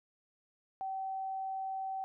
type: tone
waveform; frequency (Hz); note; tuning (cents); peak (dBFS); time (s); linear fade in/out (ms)
sine; 768; G5; -36; -35; 0.81-2.04; 0
effects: none